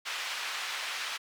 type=band-pass noise; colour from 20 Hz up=white; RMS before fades=-36 dBFS; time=0.05-1.18 s; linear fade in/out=20 ms; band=1100 to 3300 Hz; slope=12 dB/octave; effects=none